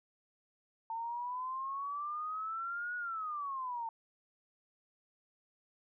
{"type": "exponential two-way sweep", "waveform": "sine", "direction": "up then down", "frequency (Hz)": [898, 1466, 898], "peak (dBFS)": -36, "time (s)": [0.9, 3.89], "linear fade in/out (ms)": 2, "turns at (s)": 2.96, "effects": []}